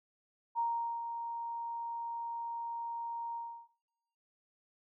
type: tone with ADSR envelope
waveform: sine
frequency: 932.3 Hz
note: A#5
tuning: in tune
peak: -29 dBFS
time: 0.55-3.69 s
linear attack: 36 ms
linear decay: 430 ms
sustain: -7 dB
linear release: 340 ms
effects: noise-tail reverb RT60 1.0 s tail -22 dB re dry